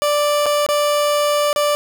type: tone with dropouts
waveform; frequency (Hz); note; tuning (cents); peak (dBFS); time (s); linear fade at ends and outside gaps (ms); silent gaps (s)
30% pulse; 587.3; D5; 0; -12; 0.02-1.75; 0; 0.459-0.464 / 0.664-0.688 / 1.529-1.561
effects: none